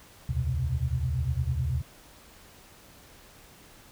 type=tone cluster; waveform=sine; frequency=72.1 / 82.9 / 121.8 / 130.8 Hz; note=D2 / E2 / B2 / C3; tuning=-31 / +10 / -24 / 0 cents; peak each=-31 dBFS; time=0.29-1.82 s; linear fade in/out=5 ms; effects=pink hiss -53 dBFS RMS until 3.91 s